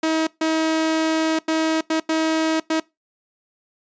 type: tone bursts at uneven times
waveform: sawtooth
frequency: 319.1 Hz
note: D#4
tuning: 44 cents sharp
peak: -14 dBFS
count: 6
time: 0.03-0.27 / 0.41-1.39 / 1.48-1.81 / 1.9-2 / 2.09-2.6 / 2.7-2.8 s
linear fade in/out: 5 ms
effects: noise-tail reverb RT60 0.2 s tail -21 dB re dry + resampled to 16000 Hz